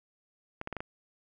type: clicks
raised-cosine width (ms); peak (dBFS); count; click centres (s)
0.5; -21; 5; 0.614 / 0.674 / 0.727 / 0.767 / 0.805
effects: none